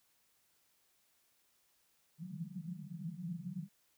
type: band-pass noise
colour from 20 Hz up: white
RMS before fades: -44 dBFS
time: 2.18-3.69 s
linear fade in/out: 50 ms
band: 150 to 190 Hz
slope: 96 dB/octave
effects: white hiss -74 dBFS RMS until 3.97 s